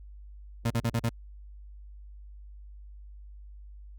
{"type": "tone bursts", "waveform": "30% pulse", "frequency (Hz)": 115.9, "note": "A#2", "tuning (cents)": -10, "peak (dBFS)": -22, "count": 5, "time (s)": [0.65, 1.092], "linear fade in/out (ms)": 5, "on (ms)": 54, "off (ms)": 43, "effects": ["added 50 Hz sine -44 dBFS peak until 3.98 s", "Opus 48 kbps"]}